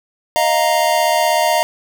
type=chord; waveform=square; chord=Eb suspended second; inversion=none; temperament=equal; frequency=622.3 / 698.5 / 932.3 Hz; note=Eb5 / F5 / Bb5; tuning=0 / 0 / 0 cents; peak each=-18 dBFS; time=0.36-1.63 s; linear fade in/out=0 ms; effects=none